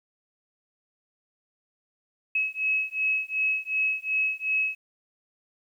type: beating tone pair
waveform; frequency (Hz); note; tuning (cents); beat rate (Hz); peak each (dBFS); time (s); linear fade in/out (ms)
sine; 2568 / 2570.7; E7 / E7; -46 / -44; 2.7; -27; 2.35-4.75; 5
effects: 10-bit